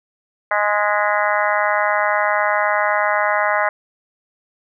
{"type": "harmonic tone with a mistuned harmonic", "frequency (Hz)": 207.9, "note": "G#3", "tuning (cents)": 2, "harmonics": [3, 4, 5, 6, 7, 8, 9, 10], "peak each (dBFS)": [-21, -22, -23, -24, -24, -25, -26, -26], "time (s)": [0.51, 3.69], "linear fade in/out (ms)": 2, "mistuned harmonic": 10, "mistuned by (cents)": -57, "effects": []}